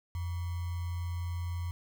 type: tone with sample-and-hold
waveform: sine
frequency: 86.9 Hz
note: F2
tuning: 8 cents flat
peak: -32 dBFS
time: 0.15-1.71 s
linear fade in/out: 0 ms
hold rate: 1050 Hz
effects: none